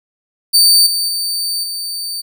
sawtooth tone with level steps, 4589 Hz, D8, 41 cents flat, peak -4 / -12 / -14 / -18 dBFS, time 0.53-2.22 s, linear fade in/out 20 ms, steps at 0.86 / 1.08 / 1.63 s, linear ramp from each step 10 ms, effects none

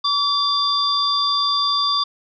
sine tone cluster, 1138 / 3554 / 4775 Hz, C#6 / A7 / D8, +45 / +17 / +28 cents, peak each -21 dBFS, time 0.04-2.04 s, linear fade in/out 10 ms, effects none

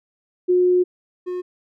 sine / triangle tone pair in turn, 361 / 361 Hz, F#4 / F#4, -43 / -43 cents, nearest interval unison, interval 0 cents, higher neither, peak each -13 / -22 dBFS, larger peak first, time 0.48-0.84 / 1.26-1.42 s, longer first, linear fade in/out 20 ms, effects none

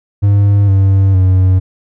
triangle tone with pitch steps, 101 / 97.05 / 93.26 Hz, G#2 / G2 / F#2, -48 / -17 / +14 cents, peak -4 dBFS, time 0.22-1.6 s, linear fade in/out 20 ms, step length 460 ms, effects none

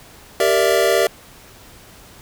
square chord, E half-diminished seventh, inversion first, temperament equal with one note detuned, 392 / 466.2 / 587.3 / 665 Hz, G4 / Bb4 / D5 / E5, 0 / 0 / 0 / +15 cents, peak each -20 dBFS, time 0.4-1.07 s, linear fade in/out 2 ms, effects pink hiss -44 dBFS RMS until 2.21 s

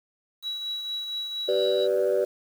sine tone with tremolo, 3900 Hz, B7, 23 cents flat, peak -27 dBFS, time 0.42-1.88 s, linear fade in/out 50 ms, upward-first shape triangle, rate 4.3 Hz, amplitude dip 45%
sine chord, G major, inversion none, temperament equal with one note detuned, 384.4 / 493.9 / 587.3 Hz, G4 / B4 / D5, -34 / 0 / 0 cents, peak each -24 / -24 / -24 dBFS, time 1.48-2.25 s, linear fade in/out 10 ms
effects tanh soft clip ceiling -15 dBFS + 8-bit

